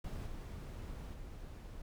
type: noise with level steps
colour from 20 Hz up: brown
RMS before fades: -42 / -45 / -48 dBFS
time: 0.04-1.82 s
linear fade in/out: 5 ms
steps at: 0.26 / 1.13 s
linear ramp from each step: 10 ms
effects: none